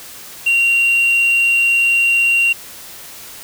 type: tone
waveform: sine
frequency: 2758 Hz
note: F7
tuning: 22 cents flat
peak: -8 dBFS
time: 0.46-2.53 s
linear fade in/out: 10 ms
effects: tanh soft clip ceiling -10 dBFS + white hiss -35 dBFS RMS until 3.43 s